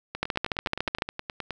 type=two click trains; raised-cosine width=0.3 ms; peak=-16 / -9 dBFS; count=14 / 12; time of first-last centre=0.15-1.507 / 0.23-1.021 s; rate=9.58 / 13.9 Hz; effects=none